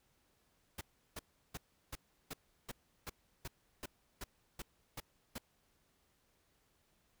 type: noise bursts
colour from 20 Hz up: pink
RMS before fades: -44 dBFS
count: 13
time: 0.78-5.383 s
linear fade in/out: 5 ms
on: 31 ms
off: 350 ms
effects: pink hiss -75 dBFS RMS until 7.2 s